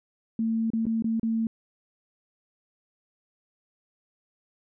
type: tone with dropouts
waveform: sine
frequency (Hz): 225.2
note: A3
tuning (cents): +40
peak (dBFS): -23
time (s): 0.39-1.47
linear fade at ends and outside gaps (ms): 2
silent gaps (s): 0.703-0.734 / 0.855-0.866 / 1.023-1.043 / 1.197-1.231
effects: none